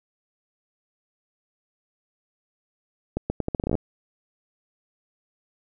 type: accelerating click train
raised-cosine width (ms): 2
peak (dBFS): -11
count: 13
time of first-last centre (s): 3.17-3.752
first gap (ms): 130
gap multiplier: 0.79
effects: none